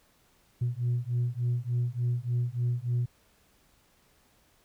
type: beating tone pair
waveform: sine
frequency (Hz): 119.8 / 123.2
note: A#2 / B2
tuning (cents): +48 / -4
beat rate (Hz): 3.4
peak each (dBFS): -28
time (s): 0.61-3.06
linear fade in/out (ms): 10
effects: tanh soft clip ceiling -22 dBFS + pink hiss -65 dBFS RMS until 4.64 s